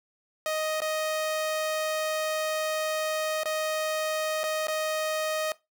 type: tone with dropouts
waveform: sawtooth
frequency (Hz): 624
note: D#5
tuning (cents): +5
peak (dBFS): -23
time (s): 0.46-5.52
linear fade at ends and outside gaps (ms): 1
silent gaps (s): 0.804-0.818 / 3.434-3.456 / 4.434-4.439 / 4.67-4.682
effects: noise-tail reverb RT60 0.2 s tail -19 dB re dry